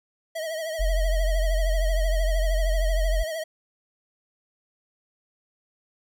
square tone with vibrato, 640 Hz, D#5, 49 cents sharp, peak -29 dBFS, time 0.35-3.44 s, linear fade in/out 10 ms, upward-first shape triangle, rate 13 Hz, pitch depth 75 cents each way
sine tone, 44 Hz, F1, 14 cents sharp, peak -20 dBFS, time 0.79-3.24 s, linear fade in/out 20 ms
effects none

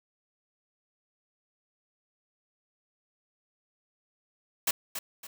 white noise with echo, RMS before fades -26 dBFS, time 4.67-4.71 s, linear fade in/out 5 ms, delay 280 ms, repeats 2, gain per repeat -9 dB, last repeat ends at 5.27 s, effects none

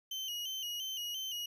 35% pulse tone with vibrato, 2991 Hz, F#7, 18 cents sharp, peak -35 dBFS, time 0.11-1.46 s, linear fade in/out 5 ms, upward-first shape square, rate 2.9 Hz, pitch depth 56 cents each way, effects none

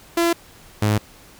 sawtooth tone pair in turn, 339.1 / 105.61 Hz, E4 / G#2, +49 / +29 cents, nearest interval octave + minor sixth, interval 2020 cents, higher first, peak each -12 dBFS, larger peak neither, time 0.17-0.33 / 0.82-0.98 s, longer neither, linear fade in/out 5 ms, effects pink hiss -47 dBFS RMS until 1.39 s

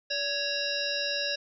harmonic tone with a mistuned harmonic, 554.4 Hz, C#5, in tune, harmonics 1 / 3 / 5 / 7 / 9 / 10, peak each -35 / -35 / -35 / -35 / -35 / -35 dBFS, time 0.1-1.36 s, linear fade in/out 10 ms, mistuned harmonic 1, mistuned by +64 cents, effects none

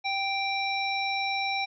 harmonic tone, 784 Hz, G5, in tune, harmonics 1 / 3 / 5 / 7, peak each -30 / -30 / -34 / -39 dBFS, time 0.04-1.66 s, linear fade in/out 20 ms, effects none

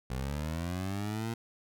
20% pulse linear sweep, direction up, 61.74 to 116.54 Hz, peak -28 dBFS, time 0.1-1.34 s, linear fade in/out 5 ms, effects none

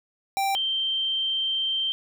square / sine tone pair in turn, 784 / 3136 Hz, G5 / G7, 0 / 0 cents, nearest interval 2 octaves, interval 2400 cents, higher second, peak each -23 / -23 dBFS, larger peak neither, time 0.37-0.55 / 0.55-1.92 s, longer second, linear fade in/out 0 ms, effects none

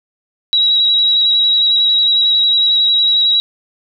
sine tone with vibrato, 3864 Hz, B7, 39 cents flat, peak -9 dBFS, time 0.53-3.4 s, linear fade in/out 0 ms, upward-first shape square, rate 11 Hz, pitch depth 15 cents each way, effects none

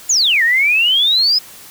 sine exponential two-way sweep, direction down then up, 7230 to 1790 to 5150 Hz, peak -10 dBFS, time 0.09-1.39 s, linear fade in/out 10 ms, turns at 0.43 s, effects white hiss -38 dBFS RMS until 1.7 s

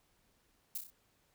violet noise with echo, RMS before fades -38 dBFS, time 0.75-0.78 s, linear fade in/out 5 ms, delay 31 ms, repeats 4, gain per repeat -5 dB, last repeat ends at 0.904 s, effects pink hiss -73 dBFS RMS until 1.34 s

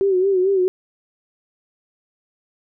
sine tone with vibrato, 380 Hz, F#4, 46 cents sharp, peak -14 dBFS, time 0.01-0.68 s, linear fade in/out 0 ms, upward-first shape sine, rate 4.5 Hz, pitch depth 78 cents each way, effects none

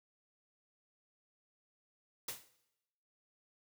white noise with exponential decay, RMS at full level -37 dBFS, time 2.28-2.49 s, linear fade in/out 5 ms, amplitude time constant 45 ms, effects noise-tail reverb RT60 0.9 s tail -17 dB re dry

